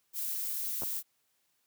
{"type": "noise", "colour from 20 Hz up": "violet", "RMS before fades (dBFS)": -35, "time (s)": [0.13, 1.03], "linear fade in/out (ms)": 50}
{"type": "clicks", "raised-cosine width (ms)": 1, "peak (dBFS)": -26, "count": 2, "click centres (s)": [0.821, 0.834]}
{"effects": ["white hiss -75 dBFS RMS until 1.66 s", "high-pass 80 Hz 12 dB/octave"]}